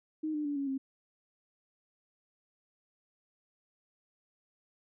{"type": "tone with pitch steps", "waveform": "sine", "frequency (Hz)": [311.1, 299.8, 288.9, 278.4, 268.3], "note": ["D#4", "D4", "D4", "C#4", "C4"], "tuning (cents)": [0, 36, -28, 8, 44], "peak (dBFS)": -31, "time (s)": [0.23, 0.78], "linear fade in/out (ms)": 10, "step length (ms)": 110, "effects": []}